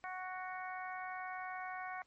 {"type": "harmonic tone", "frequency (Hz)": 370, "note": "F#4", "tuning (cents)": 0, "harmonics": [2, 3, 4, 5, 6], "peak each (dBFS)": [-44, -47, -48, -50, -51], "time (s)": [0.04, 2.02], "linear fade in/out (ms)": 0, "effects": ["pink hiss -75 dBFS RMS until 2.06 s", "MP3 32 kbps"]}